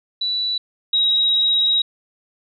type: tone pair in turn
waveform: sine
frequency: 3951 / 3821 Hz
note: B7 / A#7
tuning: 0 / +42 cents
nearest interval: minor second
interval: 58 cents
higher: first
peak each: -19 / -14 dBFS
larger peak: second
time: 0.21-0.58 / 0.93-1.82 s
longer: second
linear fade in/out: 5 ms
effects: none